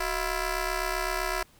10% pulse ring-modulated tone, 337.9 Hz, E4, 43 cents sharp, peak -16 dBFS, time 0-1.43 s, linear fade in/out 5 ms, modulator 304 Hz, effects pink hiss -59 dBFS RMS until 1.59 s

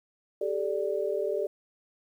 sine chord, G suspended second, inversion none, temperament equal with one note detuned, 392 / 432.4 / 587.3 Hz, G4 / A4 / D5, 0 / -30 / 0 cents, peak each -31 dBFS, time 0.41-1.47 s, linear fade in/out 5 ms, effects 10-bit

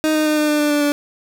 30% pulse tone with pitch steps, 311.1 / 308.1 / 305 / 302.1 / 299.1 / 296.2 / 293.3 / 290.4 Hz, D#4 / D#4 / D#4 / D4 / D4 / D4 / D4 / D4, 0 / -17 / -34 / +49 / +32 / +15 / -2 / -19 cents, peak -12 dBFS, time 0.04-0.92 s, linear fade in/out 0 ms, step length 110 ms, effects none

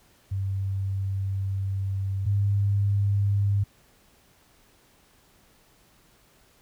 sine tone pair in turn, 97.2 / 100.57 Hz, G2 / G2, -14 / +45 cents, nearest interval minor second, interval 59 cents, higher second, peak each -25 / -20 dBFS, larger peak second, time 0.31-2.26 / 2.26-3.64 s, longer first, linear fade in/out 10 ms, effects pink hiss -60 dBFS RMS until 6.61 s

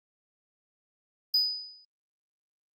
sine tone with exponential decay, 4978 Hz, D#8, in tune, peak -17 dBFS, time 1.34-1.85 s, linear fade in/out 5 ms, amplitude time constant 110 ms, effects tanh soft clip ceiling -19 dBFS + Opus 32 kbps

